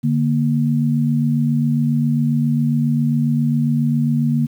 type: tone pair together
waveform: sine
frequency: 146.92 / 234.3 Hz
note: D3 / A#3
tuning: +1 / +9 cents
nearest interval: minor sixth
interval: 808 cents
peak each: -17 dBFS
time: 0.03-4.47 s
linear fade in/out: 20 ms
effects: 8-bit